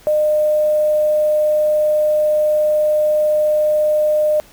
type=tone with quantisation; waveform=sine; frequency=607 Hz; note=D#5; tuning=43 cents flat; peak=-12 dBFS; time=0.07-4.4 s; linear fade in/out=0 ms; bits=6; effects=pink hiss -46 dBFS RMS until 4.52 s